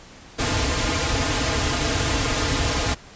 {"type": "noise with comb filter", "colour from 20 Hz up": "pink", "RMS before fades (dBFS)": -22, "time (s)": [0.38, 2.95], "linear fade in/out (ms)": 20, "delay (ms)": 5.3, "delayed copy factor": -0.85, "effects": ["pink hiss -45 dBFS RMS until 3.15 s", "resampled to 16000 Hz"]}